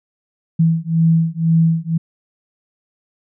sine beating tone pair, 162.9 / 164.9 Hz, E3 / E3, -20 / +1 cents, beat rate 2 Hz, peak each -15 dBFS, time 0.59-1.98 s, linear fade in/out 10 ms, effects none

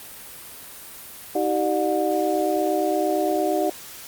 sine tone cluster, 316.3 / 385 / 599 / 724 Hz, D#4 / G4 / D5 / F#5, +29 / -31 / +34 / -38 cents, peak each -25 dBFS, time 1.35-3.7 s, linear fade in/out 5 ms, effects white hiss -40 dBFS RMS until 4.07 s + Opus 32 kbps

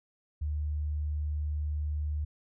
sine tone, 75 Hz, D2, 37 cents sharp, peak -29 dBFS, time 0.41-2.25 s, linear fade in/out 10 ms, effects none

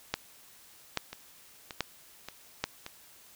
two click trains, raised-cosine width 0.2 ms, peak -22 / -11 dBFS, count 4 / 4, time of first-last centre 1.13-2.864 / 0.14-2.64 s, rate 1.73 / 1.2 Hz, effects white hiss -56 dBFS RMS until 3.35 s

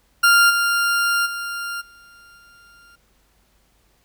40% pulse tone with level steps, 1396.9 Hz, F6, in tune, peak -10 / -16 / -25 / -45 / -47 dBFS, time 0.23-2.96 s, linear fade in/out 10 ms, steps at 0.49 / 1.25 / 1.8 / 2.37 s, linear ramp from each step 20 ms, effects added 50 Hz sine -62 dBFS peak until 4.04 s + pink hiss -62 dBFS RMS until 4.04 s

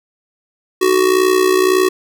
square tone with amplitude modulation, 373.1 Hz, F#4, 14 cents sharp, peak -8 dBFS, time 0.81-1.89 s, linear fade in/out 10 ms, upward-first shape sine, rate 61.8 Hz, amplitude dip 70%, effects none

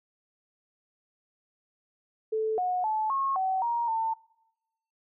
sine tone with pitch steps, 438 / 728 / 867 / 1087 / 758 / 941 / 897 Hz, A4 / F#5 / A5 / C#6 / F#5 / A#5 / A5, -8 / -28 / -26 / -34 / +42 / +16 / +33 cents, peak -25 dBFS, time 2.32-4.14 s, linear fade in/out 10 ms, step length 260 ms, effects noise-tail reverb RT60 0.9 s tail -24 dB re dry

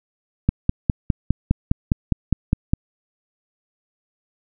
click train, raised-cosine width 5 ms, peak -3 dBFS, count 12, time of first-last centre 0.49-2.735 s, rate 4.9 Hz, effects none

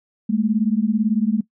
sine beating tone pair, 207.7 / 225.7 Hz, G#3 / A3, 0 / +44 cents, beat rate 18 Hz, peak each -19 dBFS, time 0.29-1.41 s, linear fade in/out 10 ms, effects noise-tail reverb RT60 0.1 s tail -19 dB re dry

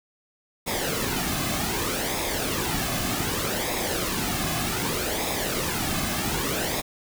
pink noise with flanger, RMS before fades -27 dBFS, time 0.66-6.82 s, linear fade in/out 20 ms, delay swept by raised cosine 0.67 to 2.17 ms, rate 0.65 Hz, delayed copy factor -0.6, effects none

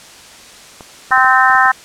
clicks, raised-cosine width 1 ms, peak -19 dBFS, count 7, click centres 0.808 / 1.108 / 1.178 / 1.246 / 1.501 / 1.552 / 1.656 s
harmonic tone, 259.2 Hz, C4, 16 cents flat, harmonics 3 / 4 / 5 / 6 / 7, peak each -14 / -14 / -14 / -14 / -14 dBFS, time 1.11-1.72 s, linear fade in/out 10 ms
effects white hiss -38 dBFS RMS until 1.84 s + low-pass 8000 Hz 12 dB/octave

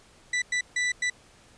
40% pulse tone bursts at uneven times, 1975.5 Hz, B6, in tune, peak -23 dBFS, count 4, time 0.33-0.42 / 0.52-0.61 / 0.76-0.92 / 1.02-1.1 s, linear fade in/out 5 ms, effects pink hiss -56 dBFS RMS until 1.57 s + resampled to 22050 Hz

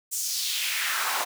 pink noise with high-pass filter sweep, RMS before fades -28 dBFS, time 0.11-1.25 s, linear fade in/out 20 ms, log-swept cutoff 7900 to 770 Hz, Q 2.1, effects none

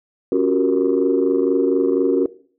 sine tone cluster, 277 / 358.8 / 383 / 466.7 Hz, C#4 / F4 / G4 / A#4, -1 / +47 / -40 / +2 cents, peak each -19 dBFS, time 0.32-2.26 s, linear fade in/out 2 ms, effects noise-tail reverb RT60 0.5 s tail -19 dB re dry + tanh soft clip ceiling -7 dBFS

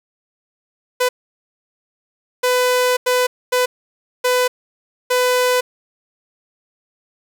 sawtooth tone bursts at uneven times, 500 Hz, B4, 21 cents sharp, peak -10 dBFS, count 6, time 1-1.09 / 2.43-2.97 / 3.06-3.27 / 3.52-3.66 / 4.24-4.48 / 5.1-5.61 s, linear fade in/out 10 ms, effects none

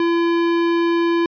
sine tone with hard clipping, 338.7 Hz, E4, 47 cents sharp, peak -17 dBFS, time 0-1.26 s, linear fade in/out 2 ms, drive 17 dB, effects resampled to 11025 Hz

